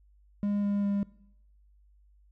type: tone with pitch steps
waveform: triangle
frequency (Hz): 204 / 202.5 / 201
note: G#3 / G#3 / G3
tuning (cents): -31 / -43 / +44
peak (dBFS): -24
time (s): 0.43-1.03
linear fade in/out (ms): 0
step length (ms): 200
effects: noise-tail reverb RT60 0.8 s tail -21 dB re dry + added 50 Hz sine -58 dBFS peak until 2.31 s